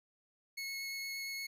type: tone with vibrato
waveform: 25% pulse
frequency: 2186 Hz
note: C#7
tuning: 25 cents flat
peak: -35 dBFS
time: 0.57-1.47 s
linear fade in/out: 10 ms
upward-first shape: triangle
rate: 8.6 Hz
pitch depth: 9 cents each way
effects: none